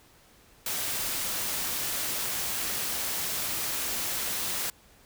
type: noise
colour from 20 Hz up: white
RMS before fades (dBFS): -31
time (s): 0.66-4.7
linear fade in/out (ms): 2
effects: pink hiss -58 dBFS RMS until 5.05 s